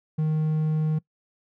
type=tone; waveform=triangle; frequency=155.56 Hz; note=D#3; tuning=in tune; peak=-19 dBFS; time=0.18-0.99 s; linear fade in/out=10 ms; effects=noise-tail reverb RT60 0.1 s tail -22 dB re dry